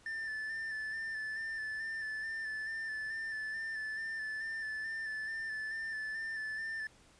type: tone with vibrato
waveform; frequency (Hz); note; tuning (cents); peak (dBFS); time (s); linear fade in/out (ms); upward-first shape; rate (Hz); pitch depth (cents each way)
triangle; 1768; A6; +8; -35; 0.06-6.87; 2; square; 2.3; 22
effects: pink hiss -63 dBFS RMS until 7.19 s + resampled to 22050 Hz